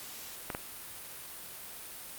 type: clicks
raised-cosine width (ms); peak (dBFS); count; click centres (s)
0.5; -19; 2; 0.502 / 0.549
effects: white hiss -45 dBFS RMS until 2.18 s + Opus 48 kbps